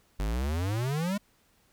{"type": "exponential sweep", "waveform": "square", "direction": "up", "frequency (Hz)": [47.04, 210], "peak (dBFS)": -28, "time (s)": [0.19, 1.18], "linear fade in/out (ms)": 10, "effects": ["pink hiss -66 dBFS RMS until 1.72 s"]}